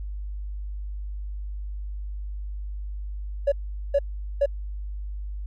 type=tone bursts; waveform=triangle; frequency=564 Hz; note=C#5; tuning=30 cents sharp; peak=-13 dBFS; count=3; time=3.47-4.46 s; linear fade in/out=10 ms; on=50 ms; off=420 ms; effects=tanh soft clip ceiling -14 dBFS + added 50 Hz sine -30 dBFS peak until 5.46 s